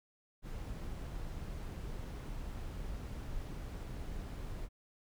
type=noise; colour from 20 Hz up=brown; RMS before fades=-42 dBFS; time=0.42-4.69 s; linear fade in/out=50 ms; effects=none